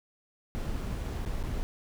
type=noise with dropouts; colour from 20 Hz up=brown; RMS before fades=-33 dBFS; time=0.55-1.63 s; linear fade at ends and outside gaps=0 ms; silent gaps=0.815-0.819 / 1.075-1.079 / 1.252-1.26 / 1.429-1.437 s; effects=none